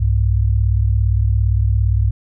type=tone pair together; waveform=sine; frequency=63.82 / 101.3 Hz; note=C2 / G#2; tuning=-43 / -43 cents; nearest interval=minor sixth; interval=800 cents; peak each=-15 dBFS; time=0-2.11 s; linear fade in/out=10 ms; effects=none